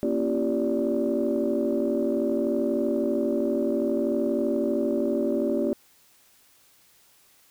sine tone cluster, 234.6 / 275.2 / 338.3 / 390.8 / 581 Hz, A#3 / C#4 / E4 / G4 / D5, +11 / -12 / +45 / -5 / -19 cents, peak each -28 dBFS, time 0.03-5.73 s, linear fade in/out 0 ms, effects tanh soft clip ceiling -14 dBFS + white hiss -59 dBFS RMS until 7.5 s

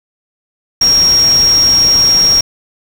sine tone in noise, 5588 Hz, F8, in tune, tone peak -6 dBFS, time 0.81-2.41 s, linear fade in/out 5 ms, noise pink, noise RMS -22 dBFS, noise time 0.81-2.41 s, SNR +13 dB, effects none

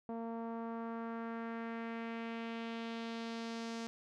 sawtooth tone with low-pass filter sweep, 229.2 Hz, A#3, 29 cents flat, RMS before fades -42 dBFS, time 0.09-3.87 s, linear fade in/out 0 ms, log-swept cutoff 790 to 6000 Hz, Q 1.6, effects none

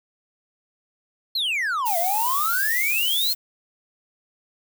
triangle exponential two-way sweep, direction down then up, 4328 to 659.3 to 4328 Hz, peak -20 dBFS, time 1.35-3.33 s, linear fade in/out 5 ms, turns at 1.98 s
violet noise, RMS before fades -26 dBFS, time 1.85-3.35 s, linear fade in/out 20 ms
effects none

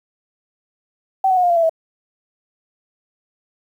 sine tone with pitch steps, 767 / 746 / 725.6 / 705.8 / 686.5 / 667.7 / 649.5 Hz, G5 / F#5 / F#5 / F5 / F5 / E5 / E5, -38 / +14 / -34 / +18 / -30 / +22 / -26 cents, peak -12 dBFS, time 1.24-1.695 s, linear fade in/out 5 ms, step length 65 ms, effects 8-bit

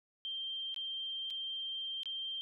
sine tone with dropouts, 3158 Hz, G7, 12 cents sharp, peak -37 dBFS, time 0.25-2.41 s, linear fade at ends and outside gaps 0 ms, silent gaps 0.744-0.762 / 1.302-1.306 / 2.033-2.057 s, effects none

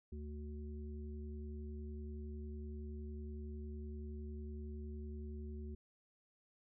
harmonic tone, 74.1 Hz, D2, 16 cents sharp, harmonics 1 / 3 / 5, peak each -44 / -51 / -54 dBFS, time 0.12-5.75 s, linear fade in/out 5 ms, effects none

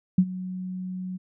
sine tone with ADSR envelope, 184.4 Hz, F#3, 6 cents flat, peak -12 dBFS, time 0.18-1.18 s, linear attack 5 ms, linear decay 60 ms, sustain -18 dB, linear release 22 ms, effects none

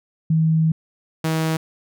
sine / sawtooth tone pair in turn, 160 / 160 Hz, D#3 / D#3, +49 / +49 cents, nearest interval unison, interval 0 cents, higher neither, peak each -14 / -15 dBFS, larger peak first, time 0.3-0.72 / 1.24-1.57 s, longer first, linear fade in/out 5 ms, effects none

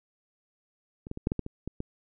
clicks, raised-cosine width 3 ms, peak -27 / -21 / -24 / -12 / -15 / -16 / -23 / -21 / -20 dBFS, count 9, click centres 1.069 / 1.114 / 1.174 / 1.271 / 1.319 / 1.393 / 1.464 / 1.676 / 1.804 s, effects none

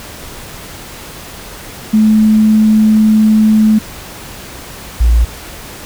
sine tone pair in turn, 216.4 / 57.9 Hz, A3 / A#1, -29 / -11 cents, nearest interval octave + major seventh, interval 2282 cents, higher first, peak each -5 dBFS, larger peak neither, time 1.93-3.79 / 5-5.25 s, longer first, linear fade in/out 10 ms, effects pink hiss -30 dBFS RMS until 5.85 s

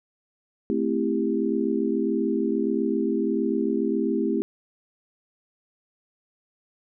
sine chord, A minor seventh, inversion none, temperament equal with one note detuned, 220 / 261.6 / 329.6 / 396.6 Hz, A3 / C4 / E4 / G4, 0 / 0 / 0 / +20 cents, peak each -27 dBFS, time 0.7-4.42 s, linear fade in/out 0 ms, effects none

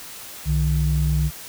sine tone pair together, 64.74 / 151.6 Hz, C2 / D#3, -18 / -45 cents, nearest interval octave + minor third, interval 1473 cents, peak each -19 / -19 dBFS, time 0.45-1.31 s, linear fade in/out 50 ms, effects tanh soft clip ceiling -11 dBFS + white hiss -38 dBFS RMS until 1.48 s

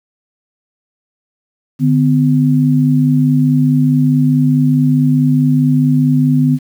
sine tone pair together, 148.81 / 253.5 Hz, D3 / B3, +23 / +45 cents, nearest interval major sixth, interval 922 cents, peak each -11 dBFS, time 1.79-6.59 s, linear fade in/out 50 ms, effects 7-bit

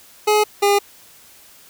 25% pulse tone pair in turn, 422.4 / 404.8 Hz, G#4 / G#4, +29 / -44 cents, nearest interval minor second, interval 73 cents, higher first, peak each -9 dBFS, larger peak neither, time 0.27-0.44 / 0.62-0.79 s, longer neither, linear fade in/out 10 ms, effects white hiss -47 dBFS RMS until 1.69 s

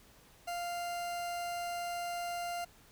40% pulse tone, 697 Hz, F5, 4 cents flat, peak -35 dBFS, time 0.47-2.65 s, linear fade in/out 10 ms, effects pink hiss -61 dBFS RMS until 2.91 s

